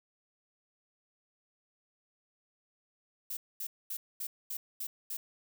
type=noise bursts; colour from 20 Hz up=violet; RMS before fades=-38 dBFS; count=7; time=3.3-5.17 s; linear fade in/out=5 ms; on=70 ms; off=230 ms; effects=none